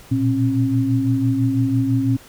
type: tone cluster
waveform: sine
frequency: 116 / 122 / 269.8 Hz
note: A#2 / B2 / C#4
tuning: -8 / -21 / -47 cents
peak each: -20 / -23 / -18 dBFS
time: 0.11-2.17 s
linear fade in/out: 10 ms
effects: pink hiss -45 dBFS RMS until 2.28 s